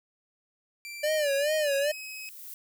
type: tone with pitch glide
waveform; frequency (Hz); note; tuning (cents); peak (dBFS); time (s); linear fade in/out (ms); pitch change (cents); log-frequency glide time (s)
sawtooth; 2349 to 2547; D7 to D#7; 0 to +40; -35; 0.85-2.29; 0; +140; 1.05-1.95
type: tone with vibrato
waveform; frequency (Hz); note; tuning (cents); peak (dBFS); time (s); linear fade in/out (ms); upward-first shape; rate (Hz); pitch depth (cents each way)
square; 587; D5; -1; -25; 1.03-1.92; 10; sine; 2.4; 110
type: noise with exponential growth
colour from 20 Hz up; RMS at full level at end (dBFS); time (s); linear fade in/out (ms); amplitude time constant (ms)
violet; -41; 1.06-2.54; 1; 320
effects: none